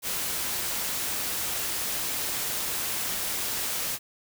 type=noise; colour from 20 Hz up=white; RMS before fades=-30 dBFS; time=0.02-3.99 s; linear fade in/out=50 ms; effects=none